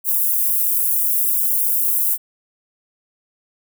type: high-pass noise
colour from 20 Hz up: white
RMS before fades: -18 dBFS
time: 0.04-2.18 s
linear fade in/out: 50 ms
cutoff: 11000 Hz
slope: 24 dB/octave
effects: none